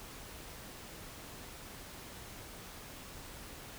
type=silence; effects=pink hiss -49 dBFS RMS until 3.78 s